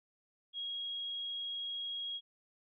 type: tone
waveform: sine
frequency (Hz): 3291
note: G#7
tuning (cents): -16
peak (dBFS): -37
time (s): 0.53-2.21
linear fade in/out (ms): 50
effects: none